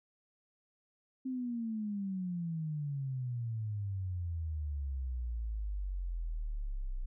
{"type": "exponential sweep", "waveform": "sine", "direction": "down", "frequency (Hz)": [263.7, 30.48], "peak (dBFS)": -34, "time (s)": [1.25, 7.06], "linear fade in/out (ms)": 10, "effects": []}